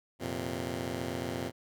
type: chord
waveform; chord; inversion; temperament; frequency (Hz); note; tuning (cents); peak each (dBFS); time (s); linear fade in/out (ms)
10% pulse; F suspended fourth; none; just; 87.31 / 116.41 / 130.96; F2 / Bb2 / C3; 0 / -2 / +2; -31; 0.19-1.52; 50
effects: none